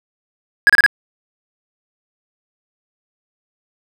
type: tone bursts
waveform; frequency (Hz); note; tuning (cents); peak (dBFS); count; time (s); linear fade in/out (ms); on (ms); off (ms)
triangle; 1661.2; G#6; 0; -4; 4; 0.67-0.863; 0; 25; 31
effects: none